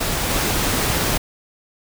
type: noise with level steps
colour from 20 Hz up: pink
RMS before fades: -22 / -20 dBFS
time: 0-1.18 s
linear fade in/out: 10 ms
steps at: 0.29 s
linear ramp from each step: 10 ms
effects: none